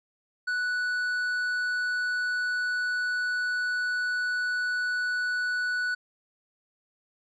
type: tone with tanh clipping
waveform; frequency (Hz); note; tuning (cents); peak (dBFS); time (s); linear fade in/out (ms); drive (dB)
sine; 1480; F#6; 0; -27; 0.47-5.95; 10; 7
effects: none